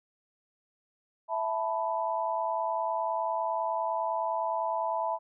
sine chord, E suspended fourth, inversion none, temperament just, 659.3 / 879 / 988.9 Hz, E5 / A5 / B5, 0 / -2 / +2 cents, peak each -32 dBFS, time 1.28-5.19 s, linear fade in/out 50 ms, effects none

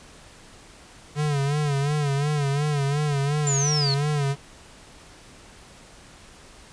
square tone with vibrato, 144.3 Hz, D3, 30 cents flat, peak -22 dBFS, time 1.15-4.36 s, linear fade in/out 50 ms, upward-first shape sine, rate 2.8 Hz, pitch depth 80 cents each way
sine linear sweep, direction down, 7250 to 4186 Hz, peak -23 dBFS, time 3.47-3.94 s, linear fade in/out 0 ms
effects pink hiss -48 dBFS RMS until 6.72 s + resampled to 22050 Hz

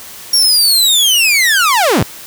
sawtooth linear sweep, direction down, 5600 to 68.1 Hz, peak -5 dBFS, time 0.33-2.03 s, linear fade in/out 5 ms, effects white hiss -32 dBFS RMS until 2.26 s

